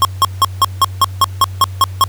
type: tone bursts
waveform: square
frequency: 1084 Hz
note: C#6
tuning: 39 cents flat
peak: -7 dBFS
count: 11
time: 0.02-2.039 s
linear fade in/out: 0 ms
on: 29 ms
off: 170 ms
effects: added 94 Hz sine -23 dBFS peak until 2.08 s + pink hiss -42 dBFS RMS until 2.08 s